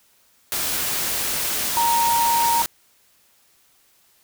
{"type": "tone in noise", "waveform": "sine", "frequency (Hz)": 932.3, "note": "A#5", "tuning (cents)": 0, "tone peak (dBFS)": -17, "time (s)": [1.77, 2.62], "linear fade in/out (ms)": 0, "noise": "white", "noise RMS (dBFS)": -24, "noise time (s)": [0.52, 2.66], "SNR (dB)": 4, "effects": ["white hiss -59 dBFS RMS until 4.23 s"]}